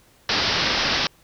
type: low-pass noise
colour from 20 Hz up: white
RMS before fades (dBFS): -22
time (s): 0.29-1.07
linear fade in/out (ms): 2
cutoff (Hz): 5500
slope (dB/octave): 96
effects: pink hiss -56 dBFS RMS until 1.23 s